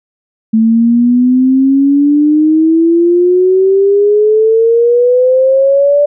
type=exponential sweep; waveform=sine; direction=up; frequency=220 to 586 Hz; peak=-5 dBFS; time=0.53-6.06 s; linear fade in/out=10 ms; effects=none